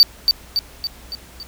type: tone with echo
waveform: triangle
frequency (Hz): 4607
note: D8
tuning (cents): -34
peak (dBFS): -4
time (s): 0-0.03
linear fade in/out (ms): 0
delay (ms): 280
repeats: 5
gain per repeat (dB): -5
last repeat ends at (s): 1.43
effects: added 60 Hz sine -44 dBFS peak until 1.47 s + pink hiss -44 dBFS RMS until 1.47 s